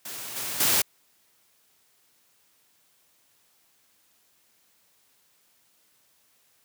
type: noise with level steps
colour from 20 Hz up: white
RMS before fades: -37 / -32 / -22 dBFS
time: 0.05-0.82 s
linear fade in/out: 5 ms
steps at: 0.36 / 0.6 s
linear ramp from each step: 5 ms
effects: white hiss -65 dBFS RMS until 6.64 s + high-pass 80 Hz 12 dB/octave

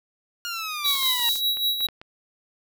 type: exponential sweep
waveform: 15% pulse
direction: down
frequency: 1429 to 929 Hz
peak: -22 dBFS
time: 0.45-1.29 s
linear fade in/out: 0 ms
type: tone with tremolo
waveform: square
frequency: 3880 Hz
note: B7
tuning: 31 cents flat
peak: -20 dBFS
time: 0.84-1.87 s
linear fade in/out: 10 ms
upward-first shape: sine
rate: 5.1 Hz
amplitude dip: 60%
type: high-pass noise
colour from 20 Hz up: white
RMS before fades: -32 dBFS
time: 0.84-1.42 s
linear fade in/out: 50 ms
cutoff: 3200 Hz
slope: 96 dB/octave
type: clicks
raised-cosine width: 0.3 ms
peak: -25 dBFS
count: 12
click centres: 0.86 / 0.907 / 0.954 / 1.029 / 1.062 / 1.196 / 1.289 / 1.357 / 1.571 / 1.807 / 1.887 / 2.015 s
effects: none

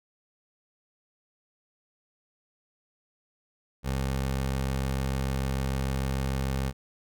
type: tone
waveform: 20% pulse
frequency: 66.7 Hz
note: C2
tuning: 34 cents sharp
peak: -22 dBFS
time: 3.83-6.73 s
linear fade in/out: 50 ms
effects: none

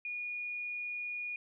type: tone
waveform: sine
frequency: 2445 Hz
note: D#7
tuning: 31 cents flat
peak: -36 dBFS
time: 0.05-1.36 s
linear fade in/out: 2 ms
effects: none

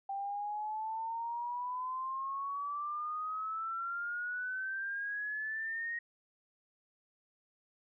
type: exponential sweep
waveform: sine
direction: up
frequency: 783 to 1880 Hz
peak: -35 dBFS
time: 0.09-5.99 s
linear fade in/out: 5 ms
effects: none

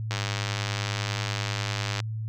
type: click train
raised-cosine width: 0.2 ms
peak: -12 dBFS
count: 190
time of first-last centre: 0.11-2.002 s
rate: 99.9 Hz
effects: added 110 Hz sine -29 dBFS peak until 2.28 s

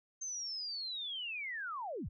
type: linear sweep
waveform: sine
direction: down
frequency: 6330 to 31.88 Hz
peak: -38 dBFS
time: 0.21-2.09 s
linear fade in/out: 10 ms
effects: none

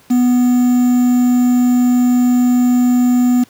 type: tone with quantisation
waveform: triangle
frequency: 246.9 Hz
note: B3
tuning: in tune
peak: -7 dBFS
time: 0.1-3.44 s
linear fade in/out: 10 ms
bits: 5
effects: pink hiss -48 dBFS RMS until 3.49 s + high-pass 100 Hz 12 dB/octave

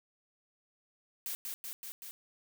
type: noise with echo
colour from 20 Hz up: blue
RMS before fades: -38 dBFS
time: 1.26-1.35 s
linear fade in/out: 0 ms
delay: 190 ms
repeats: 4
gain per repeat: -2 dB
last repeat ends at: 2.11 s
effects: none

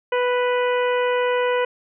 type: harmonic tone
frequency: 493.9 Hz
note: B4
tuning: in tune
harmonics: 1 / 2 / 3 / 4 / 5 / 6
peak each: -19 / -25 / -29 / -31 / -33 / -35 dBFS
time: 0.12-1.65 s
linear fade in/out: 5 ms
effects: none

